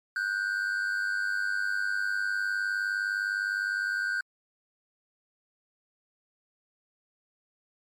triangle tone pair together, 1465.3 / 1565 Hz, F#6 / G6, -17 / -3 cents, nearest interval minor second, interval 114 cents, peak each -28 dBFS, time 0.16-4.21 s, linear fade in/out 2 ms, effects MP3 96 kbps

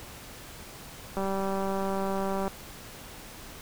click train, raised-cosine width 1 ms, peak -18 dBFS, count 255, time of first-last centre 1.17-2.479 s, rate 194 Hz, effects pink hiss -45 dBFS RMS until 3.61 s

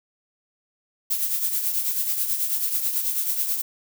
violet noise with tremolo, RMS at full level -22 dBFS, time 1.1-3.62 s, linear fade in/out 10 ms, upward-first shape triangle, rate 9.2 Hz, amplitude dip 60%, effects none

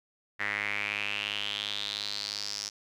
sawtooth tone with band-pass filter sweep, 102.9 Hz, G#2, 16 cents flat, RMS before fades -34 dBFS, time 0.39-2.7 s, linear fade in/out 20 ms, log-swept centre 1900 to 5500 Hz, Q 5.7, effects none

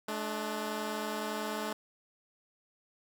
10% pulse tone pair together, 214.7 / 296.2 Hz, A3 / D4, -42 / +15 cents, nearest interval tritone, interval 557 cents, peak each -27 / -31 dBFS, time 0.08-1.73 s, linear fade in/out 5 ms, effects none

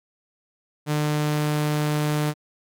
sawtooth tone, 150 Hz, D3, 37 cents sharp, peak -17 dBFS, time 0.86-2.34 s, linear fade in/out 50 ms, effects AAC 64 kbps

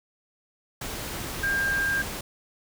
sine tone in noise, 1600 Hz, G6, 35 cents sharp, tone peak -23 dBFS, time 1.43-2.02 s, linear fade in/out 5 ms, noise pink, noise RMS -34 dBFS, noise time 0.81-2.21 s, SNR +8 dB, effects none

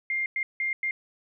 sine tone bursts at uneven times, 2112 Hz, C7, 16 cents sharp, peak -25 dBFS, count 4, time 0.1-0.26 / 0.36-0.43 / 0.6-0.73 / 0.83-0.91 s, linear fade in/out 2 ms, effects none

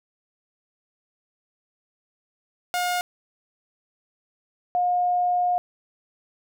sawtooth / sine tone pair in turn, 715 / 715 Hz, F5 / F5, +41 / +41 cents, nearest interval unison, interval 0 cents, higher neither, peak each -19 dBFS, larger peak neither, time 2.74-3.01 / 4.75-5.58 s, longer second, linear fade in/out 0 ms, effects none

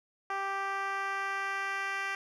10% pulse tone with band-pass filter sweep, 392 Hz, G4, in tune, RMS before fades -34 dBFS, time 0.3-2.15 s, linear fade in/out 2 ms, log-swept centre 1000 to 2000 Hz, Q 1.2, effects none

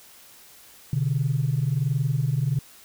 sine tone pair together, 126.2 / 147.5 Hz, B2 / D3, +38 / +8 cents, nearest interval minor third, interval 270 cents, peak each -23 dBFS, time 0.93-2.59 s, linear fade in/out 2 ms, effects tanh soft clip ceiling -14 dBFS + white hiss -50 dBFS RMS until 2.84 s

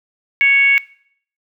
sine tone with frequency modulation, 2217 Hz, C#7, in tune, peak -9 dBFS, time 0.41-0.78 s, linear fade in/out 0 ms, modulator 553 Hz, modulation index 0.46, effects noise-tail reverb RT60 0.6 s tail -21 dB re dry

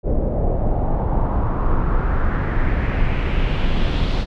brown noise with low-pass filter sweep, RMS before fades -18 dBFS, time 0.03-4.26 s, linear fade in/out 50 ms, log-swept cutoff 520 to 4100 Hz, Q 2.5, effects none

